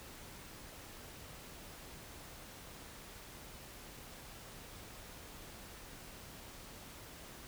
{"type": "silence", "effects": ["pink hiss -52 dBFS RMS until 7.47 s"]}